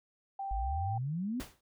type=tone; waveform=sine; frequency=784 Hz; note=G5; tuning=in tune; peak=-35 dBFS; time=0.39-0.98 s; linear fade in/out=5 ms
type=exponential sweep; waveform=sine; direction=up; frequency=49 to 262.7 Hz; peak=-32 dBFS; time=0.51-1.4 s; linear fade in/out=0 ms
type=noise with exponential decay; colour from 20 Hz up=pink; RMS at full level=-39 dBFS; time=1.4-1.61 s; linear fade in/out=5 ms; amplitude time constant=45 ms
effects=none